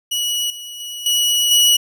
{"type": "tone with level steps", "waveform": "sawtooth", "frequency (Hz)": 2927, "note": "F#7", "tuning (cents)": -19, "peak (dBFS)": [-15, -27, -24, -11, -7], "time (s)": [0.11, 1.77], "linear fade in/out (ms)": 10, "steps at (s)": [0.5, 0.8, 1.06, 1.51], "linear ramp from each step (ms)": 2, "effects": []}